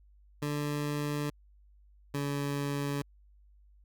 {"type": "tone pair in turn", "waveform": "20% pulse", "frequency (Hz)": [146.83, 142.24], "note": ["D3", "C#3"], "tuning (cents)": [0, 45], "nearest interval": "minor second", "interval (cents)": 55, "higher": "first", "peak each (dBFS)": -26, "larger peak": "neither", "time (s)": [[0.42, 1.3], [2.14, 3.02]], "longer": "neither", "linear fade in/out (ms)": 5, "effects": ["added 50 Hz sine -57 dBFS peak until 3.84 s"]}